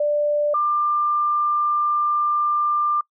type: tone pair in turn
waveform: sine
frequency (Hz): 590 / 1192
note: D5 / D6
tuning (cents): +8 / +25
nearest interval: octave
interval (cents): 1217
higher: second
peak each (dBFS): -17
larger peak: neither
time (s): 0-0.54 / 0.54-3.01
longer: second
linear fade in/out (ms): 5
effects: noise-tail reverb RT60 0.1 s tail -26 dB re dry